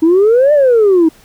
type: exponential two-way sweep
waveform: sine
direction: up then down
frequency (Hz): 311.1 to 607 to 311.1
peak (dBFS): -4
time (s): 0.02-1.09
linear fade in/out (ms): 10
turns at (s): 0.53
effects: tanh soft clip ceiling -3 dBFS + pink hiss -45 dBFS RMS until 1.24 s